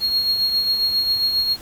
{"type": "tone with tremolo", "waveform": "triangle", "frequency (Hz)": 4283, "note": "C8", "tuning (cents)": 40, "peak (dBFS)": -13, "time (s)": [0, 1.57], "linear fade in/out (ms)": 50, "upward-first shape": "triangle", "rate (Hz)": 7.4, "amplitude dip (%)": 55, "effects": ["tanh soft clip ceiling -9 dBFS", "pink hiss -41 dBFS RMS until 1.61 s"]}